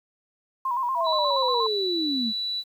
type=tone with vibrato; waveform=sine; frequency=1010 Hz; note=B5; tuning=39 cents sharp; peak=-23 dBFS; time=0.65-1.67 s; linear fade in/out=5 ms; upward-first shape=square; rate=8.4 Hz; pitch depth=78 cents each way
type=linear sweep; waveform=sine; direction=down; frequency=690 to 207.7 Hz; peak=-25 dBFS; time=0.95-2.33 s; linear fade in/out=50 ms
type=tone; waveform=sine; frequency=3951 Hz; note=B7; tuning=in tune; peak=-26 dBFS; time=1.04-2.64 s; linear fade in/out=50 ms
effects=9-bit